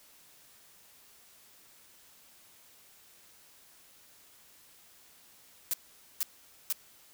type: noise bursts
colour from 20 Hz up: blue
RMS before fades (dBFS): -30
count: 3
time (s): 5.71-6.725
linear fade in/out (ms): 0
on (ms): 25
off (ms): 470
effects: white hiss -59 dBFS RMS until 7.13 s